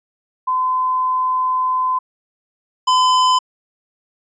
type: tone pair in turn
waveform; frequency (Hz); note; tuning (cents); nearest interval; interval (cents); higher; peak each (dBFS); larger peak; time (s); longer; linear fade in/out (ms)
sine / square; 1022 / 1015.5; C6 / B5; -41 / +48; unison; 11; first; -15 / -12; second; 0.47-1.99 / 2.87-3.39; first; 10
effects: resampled to 16000 Hz